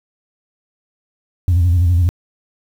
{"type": "tone with vibrato", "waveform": "sine", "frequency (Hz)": 87.31, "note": "F2", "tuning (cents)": 0, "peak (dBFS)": -8, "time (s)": [1.48, 2.09], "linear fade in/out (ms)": 0, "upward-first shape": "square", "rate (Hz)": 12, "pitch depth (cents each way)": 68, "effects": ["tanh soft clip ceiling -8 dBFS", "7-bit"]}